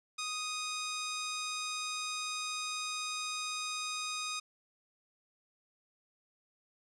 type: tone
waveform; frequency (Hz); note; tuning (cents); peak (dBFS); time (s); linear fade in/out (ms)
10% pulse; 1244.5; D#6; 0; -27; 0.18-4.4; 10
effects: low-pass 10000 Hz 12 dB/octave